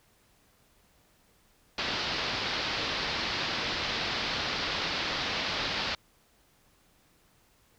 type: low-pass noise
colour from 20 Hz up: white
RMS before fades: -32 dBFS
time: 1.78-5.95 s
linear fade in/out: 2 ms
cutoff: 4900 Hz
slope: 48 dB/octave
effects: pink hiss -65 dBFS RMS until 7.78 s